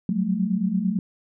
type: tone cluster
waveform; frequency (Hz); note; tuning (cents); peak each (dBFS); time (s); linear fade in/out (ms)
sine; 182.3 / 191.2 / 219.9; F#3 / G3 / A3; -25 / -43 / -1; -25; 0.09-0.99; 2
effects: none